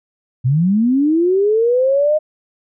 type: linear sweep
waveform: sine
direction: up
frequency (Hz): 118.5 to 622.3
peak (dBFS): -11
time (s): 0.44-2.19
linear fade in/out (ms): 20
effects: none